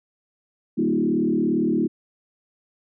sine tone with frequency modulation, 277.2 Hz, C#4, in tune, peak -18 dBFS, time 0.77-1.88 s, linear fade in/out 20 ms, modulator 37.5 Hz, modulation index 2.2, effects none

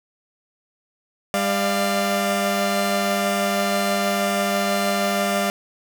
sawtooth tone cluster, 200.4 / 595 / 694 Hz, G3 / D5 / F5, +38 / +22 / -11 cents, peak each -20 dBFS, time 1.34-5.5 s, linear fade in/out 0 ms, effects none

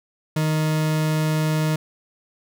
40% pulse tone, 155.56 Hz, D#3, in tune, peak -18 dBFS, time 0.36-1.76 s, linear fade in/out 5 ms, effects none

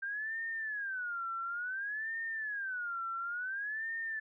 sine tone with vibrato, 1568 Hz, G6, in tune, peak -35 dBFS, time 0.02-4.2 s, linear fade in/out 10 ms, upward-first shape sine, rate 0.57 Hz, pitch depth 260 cents each way, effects none

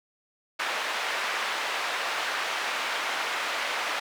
white band-pass noise, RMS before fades -30 dBFS, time 0.59-4 s, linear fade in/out 10 ms, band 660 to 2300 Hz, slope 12 dB/octave, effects none

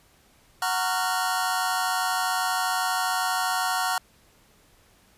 sawtooth chord, Gb major seventh, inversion none, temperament just, 740 / 925 / 1110 / 1387.5 Hz, Gb5 / Bb5 / Db6 / F6, 0 / -14 / +2 / -12 cents, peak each -23 / -26 / -27 / -25 dBFS, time 0.62-3.98 s, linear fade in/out 2 ms, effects pink hiss -59 dBFS RMS until 5.17 s + resampled to 32000 Hz

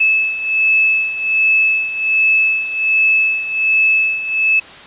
sine beating tone pair, 2606 / 2607.3 Hz, E7 / E7, -20 / -20 cents, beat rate 1.3 Hz, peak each -18 / -13 dBFS, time 0-4.6 s, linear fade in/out 10 ms, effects white hiss -36 dBFS RMS until 4.86 s + resampled to 8000 Hz

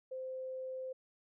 sine tone, 519 Hz, C5, 14 cents flat, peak -39 dBFS, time 0.11-0.93 s, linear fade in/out 10 ms, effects none

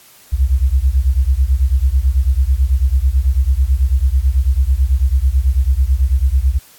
sine beating tone pair, 61.74 / 70.84 Hz, B1 / C#2, 0 / +38 cents, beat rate 9.1 Hz, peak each -13 / -14 dBFS, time 0.32-6.59 s, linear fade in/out 20 ms, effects white hiss -45 dBFS RMS until 6.78 s + AAC 64 kbps

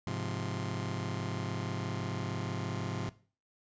sawtooth chord, F minor, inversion first, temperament just, 104.77 / 130.96 / 174.61 Hz, Ab2 / C3 / F3, +16 / +2 / 0 cents, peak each -34 / -34 / -35 dBFS, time 0.07-3.09 s, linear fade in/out 0 ms, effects noise-tail reverb RT60 0.4 s tail -18 dB re dry + resampled to 16000 Hz

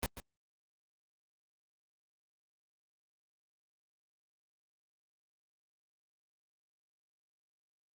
pink noise with echo, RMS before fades -33 dBFS, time 0.03-0.06 s, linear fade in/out 0 ms, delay 140 ms, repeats 1, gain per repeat -12 dB, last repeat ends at 0.2 s, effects Opus 32 kbps

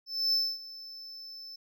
triangle tone with ADSR envelope, 5274 Hz, E8, in tune, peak -22 dBFS, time 0.06-1.56 s, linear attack 270 ms, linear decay 250 ms, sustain -19 dB, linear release 6 ms, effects none

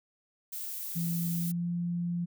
violet noise, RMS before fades -38 dBFS, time 0.52-1.52 s, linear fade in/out 10 ms
sine tone with pitch glide, 170 to 173.27 Hz, F3 to F3, -46 to -13 cents, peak -29 dBFS, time 0.95-2.26 s, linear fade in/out 20 ms, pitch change +33 cents, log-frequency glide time 1.28-1.69 s
effects none

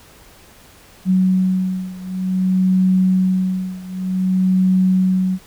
sine beating tone pair, 186 / 186.54 Hz, F#3 / F#3, +9 / +14 cents, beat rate 0.54 Hz, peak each -16 / -18 dBFS, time 1.05-5.39 s, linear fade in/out 50 ms, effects pink hiss -46 dBFS RMS until 5.46 s

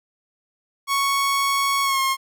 sawtooth tone with pitch glide, 1108.7 to 1073.4 Hz, C#6 to C6, 0 to +44 cents, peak -15 dBFS, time 0.87-2.17 s, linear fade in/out 50 ms, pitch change -56 cents, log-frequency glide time 1.83-2 s, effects none

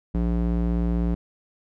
square tone with band-pass filter, 58 Hz, A#1, 8 cents flat, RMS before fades -23 dBFS, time 0.14-1.15 s, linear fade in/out 10 ms, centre 180 Hz, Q 0.87, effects none

